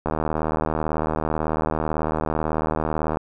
click train, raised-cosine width 1 ms, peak -9 dBFS, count 244, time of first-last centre 0.06-3.171 s, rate 78.1 Hz, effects none

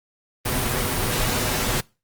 pink noise with comb filter, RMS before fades -23 dBFS, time 0.45-1.81 s, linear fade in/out 10 ms, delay 8.1 ms, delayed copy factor +0.5, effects noise-tail reverb RT60 0.3 s tail -24 dB re dry + Opus 32 kbps

